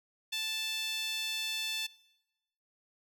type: tone with high-pass filter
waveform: sawtooth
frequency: 880 Hz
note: A5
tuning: in tune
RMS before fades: -35 dBFS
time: 0.32-1.87 s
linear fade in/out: 10 ms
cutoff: 3200 Hz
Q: 4
effects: noise-tail reverb RT60 1.0 s tail -23 dB re dry